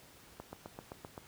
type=click train; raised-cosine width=1 ms; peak=-29 dBFS; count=7; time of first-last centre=0.4-1.178 s; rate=7.71 Hz; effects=pink hiss -58 dBFS RMS until 1.27 s + high-pass 60 Hz 12 dB/octave